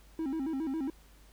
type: tone with vibrato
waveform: triangle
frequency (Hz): 293.7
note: D4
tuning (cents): 0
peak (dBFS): -29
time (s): 0.19-0.9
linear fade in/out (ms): 2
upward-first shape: square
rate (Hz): 7.3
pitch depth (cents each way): 160
effects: added 50 Hz sine -56 dBFS peak until 1.32 s + pink hiss -62 dBFS RMS until 1.32 s